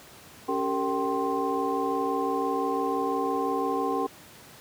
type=tone cluster; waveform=sine; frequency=280.1 / 392.4 / 458.3 / 775 / 1053 Hz; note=C#4 / G4 / A#4 / G5 / C6; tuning=+18 / +2 / -29 / -20 / +11 cents; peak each=-31 dBFS; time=0.48-4.07 s; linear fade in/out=10 ms; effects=pink hiss -49 dBFS RMS until 4.6 s + high-pass 100 Hz 12 dB/octave